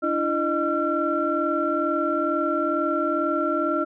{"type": "tone cluster", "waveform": "sine", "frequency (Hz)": [293.3, 335.5, 615, 1359], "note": ["D4", "E4", "D#5", "F6"], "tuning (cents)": [-2, 31, -20, -48], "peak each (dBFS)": [-27, -26, -26, -25], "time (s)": [0.02, 3.85], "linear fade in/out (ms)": 20, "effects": ["tanh soft clip ceiling -10 dBFS"]}